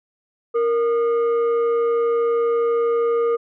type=tone pair together; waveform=sine; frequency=466.2 / 1220.4 Hz; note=A#4 / D#6; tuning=0 / -34 cents; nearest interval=octave + perfect fourth; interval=1666 cents; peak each=-15 / -25 dBFS; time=0.54-3.37 s; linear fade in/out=20 ms; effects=tanh soft clip ceiling -13 dBFS